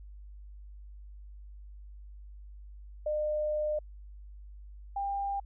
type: tone pair in turn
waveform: sine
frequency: 605 / 797.2 Hz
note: D#5 / G5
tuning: -49 / +29 cents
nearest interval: perfect fourth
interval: 478 cents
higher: second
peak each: -28 / -30 dBFS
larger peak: first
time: 3.06-3.79 / 4.96-5.4 s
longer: first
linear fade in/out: 5 ms
effects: added 50 Hz sine -45 dBFS peak until 5.45 s